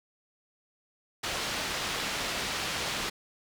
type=low-pass noise; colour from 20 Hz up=white; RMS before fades=-33 dBFS; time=1.23-3.1 s; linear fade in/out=10 ms; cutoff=4300 Hz; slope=12 dB/octave; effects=none